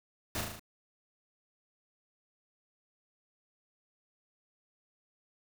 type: noise with echo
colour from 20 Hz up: pink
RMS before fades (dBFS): -35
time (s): 0.35-0.41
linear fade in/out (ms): 2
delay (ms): 37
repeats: 5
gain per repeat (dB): -3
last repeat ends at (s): 0.595
effects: none